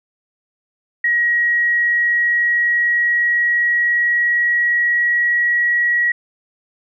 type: tone with pitch glide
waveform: sine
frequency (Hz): 1900 to 1915.4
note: A#6 to A#6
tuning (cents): +33 to +46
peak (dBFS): -13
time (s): 1.04-6.12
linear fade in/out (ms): 5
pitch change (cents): +13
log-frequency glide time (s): 1.43-5.62
effects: none